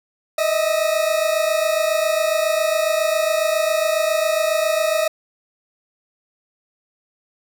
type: tone pair together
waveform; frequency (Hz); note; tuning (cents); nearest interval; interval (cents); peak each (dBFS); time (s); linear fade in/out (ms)
40% pulse; 617.7 / 645; D#5 / E5; -13 / -38; minor second; 75; -19; 0.38-5.08; 5
effects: none